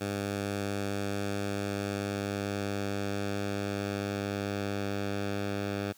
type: tone with low-pass filter sweep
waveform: 10% pulse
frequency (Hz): 100.5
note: G2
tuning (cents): +44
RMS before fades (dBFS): -33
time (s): 0-5.93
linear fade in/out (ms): 20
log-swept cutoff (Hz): 11000 to 5000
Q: 0.79
effects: white hiss -59 dBFS RMS until 5.97 s + high-pass 60 Hz 12 dB/octave